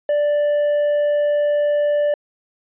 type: tone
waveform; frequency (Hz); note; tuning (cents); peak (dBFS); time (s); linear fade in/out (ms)
triangle; 587.3; D5; 0; -13; 0.09-2.14; 2
effects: resampled to 8000 Hz